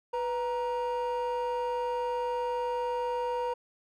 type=tone pair together; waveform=triangle; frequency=493.9 / 937.8 Hz; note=B4 / A#5; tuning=0 / +10 cents; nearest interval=major seventh; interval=1110 cents; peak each=-28 / -29 dBFS; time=0.13-3.54 s; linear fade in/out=10 ms; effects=tanh soft clip ceiling -23 dBFS